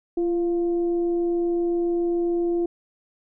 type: tone with frequency modulation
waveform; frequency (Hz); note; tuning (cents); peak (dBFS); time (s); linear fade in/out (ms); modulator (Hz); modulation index
sine; 343.3; F4; -30; -20; 0.17-2.66; 5; 357; 0.27
effects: none